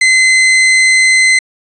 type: tone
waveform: 40% pulse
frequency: 2052 Hz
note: C7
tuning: 34 cents flat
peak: -5 dBFS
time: 0.01-1.39 s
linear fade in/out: 5 ms
effects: resampled to 24000 Hz